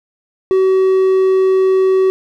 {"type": "tone", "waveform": "triangle", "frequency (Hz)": 378.8, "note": "F#4", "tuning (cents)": 41, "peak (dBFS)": -7, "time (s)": [0.51, 2.1], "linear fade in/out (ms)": 0, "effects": []}